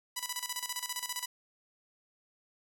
5% pulse tone with tremolo, 987.8 Hz, B5, in tune, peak -21 dBFS, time 0.16-1.26 s, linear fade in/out 10 ms, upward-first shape square, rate 15 Hz, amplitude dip 75%, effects none

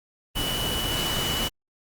sine tone in noise, 2960 Hz, F#7, in tune, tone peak -28 dBFS, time 0.35-1.49 s, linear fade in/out 20 ms, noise pink, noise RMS -28 dBFS, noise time 0.35-1.49 s, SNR -3 dB, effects Opus 24 kbps

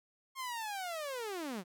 sawtooth linear sweep, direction down, 1079 to 165.7 Hz, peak -34 dBFS, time 0.35-1.64 s, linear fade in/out 50 ms, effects none

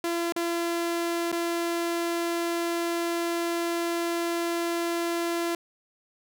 sawtooth tone with dropouts, 340 Hz, F4, 46 cents flat, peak -22 dBFS, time 0.04-5.55 s, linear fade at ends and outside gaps 2 ms, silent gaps 0.323-0.362 / 1.318-1.326 s, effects none

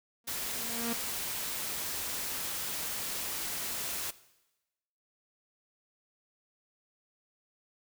sawtooth tone with exponential growth, 233.1 Hz, A#3, in tune, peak -27 dBFS, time 0.24-0.93 s, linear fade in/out 2 ms, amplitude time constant 150 ms
white noise, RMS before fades -36 dBFS, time 0.27-4.11 s, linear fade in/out 10 ms
effects noise-tail reverb RT60 1.0 s tail -18 dB re dry

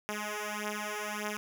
5% pulse beating tone pair, 209.1 / 210.8 Hz, G#3 / G#3, +12 / +26 cents, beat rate 1.7 Hz, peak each -26 dBFS, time 0.09-1.37 s, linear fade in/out 0 ms, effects none

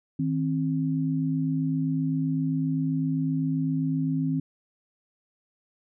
sine tone pair together, 157.9 / 265.6 Hz, D#3 / C4, +26 / +26 cents, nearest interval major sixth, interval 900 cents, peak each -26 dBFS, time 0.19-4.4 s, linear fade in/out 5 ms, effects none

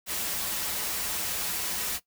white noise with comb filter, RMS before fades -31 dBFS, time 0.06-2 s, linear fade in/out 50 ms, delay 7.6 ms, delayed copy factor -0.55, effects noise-tail reverb RT60 0.1 s tail -17 dB re dry

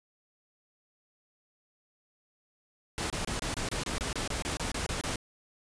pink noise bursts, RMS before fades -33 dBFS, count 15, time 2.98-5.158 s, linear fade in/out 0 ms, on 120 ms, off 27 ms, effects resampled to 22050 Hz

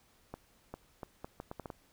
accelerating click train, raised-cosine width 1 ms, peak -27 dBFS, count 9, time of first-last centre 0.34-1.702 s, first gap 400 ms, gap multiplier 0.73, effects pink hiss -67 dBFS RMS until 1.92 s

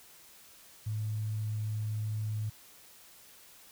sine tone with quantisation, 107.6 Hz, A2, 38 cents flat, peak -31 dBFS, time 0.86-2.5 s, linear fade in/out 10 ms, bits 10, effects white hiss -56 dBFS RMS until 3.71 s

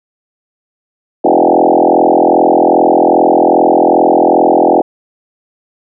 sine tone with frequency modulation, 554.4 Hz, C#5, in tune, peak -5 dBFS, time 1.24-4.82 s, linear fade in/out 10 ms, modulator 42.5 Hz, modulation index 6.4, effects none

